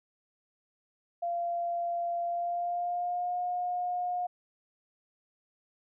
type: tone with pitch glide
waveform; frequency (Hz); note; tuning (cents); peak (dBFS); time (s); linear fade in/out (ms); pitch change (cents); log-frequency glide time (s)
sine; 690 to 716.4; F5 to F5; -21 to +44; -29; 1.22-4.27; 10; +65; 2.24-3.39
effects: none